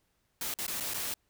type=noise with dropouts; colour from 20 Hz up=white; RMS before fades=-35 dBFS; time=0.41-1.14 s; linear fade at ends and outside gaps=2 ms; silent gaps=0.54-0.587 / 0.666-0.679 / 0.801-0.806 / 0.937-0.942 s; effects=pink hiss -75 dBFS RMS until 1.29 s